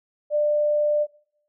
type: tone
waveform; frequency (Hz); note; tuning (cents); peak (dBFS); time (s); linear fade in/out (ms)
sine; 595; D5; +22; -18; 0.3-1.07; 50
effects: noise-tail reverb RT60 0.6 s tail -18 dB re dry